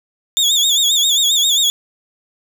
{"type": "tone with vibrato", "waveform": "30% pulse", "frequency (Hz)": 3529, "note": "A7", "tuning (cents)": 4, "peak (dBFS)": -9, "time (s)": [0.37, 1.7], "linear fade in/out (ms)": 0, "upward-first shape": "sine", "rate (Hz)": 7.5, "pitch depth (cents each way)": 110, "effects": []}